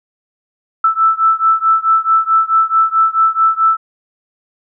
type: beating tone pair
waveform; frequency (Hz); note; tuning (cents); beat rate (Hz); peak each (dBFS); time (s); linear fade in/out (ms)
sine; 1318.5 / 1323.1; E6 / E6; 0 / +6; 4.6; -12 / -13; 0.84-3.77; 5
effects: none